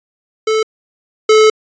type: tone pair in turn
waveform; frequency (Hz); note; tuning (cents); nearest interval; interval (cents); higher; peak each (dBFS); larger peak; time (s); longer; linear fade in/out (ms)
square; 437.2 / 433.4; A4 / A4; -11 / -26; unison; 15; first; -12 / -6; second; 0.47-0.63 / 1.29-1.5; second; 5
effects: resampled to 16000 Hz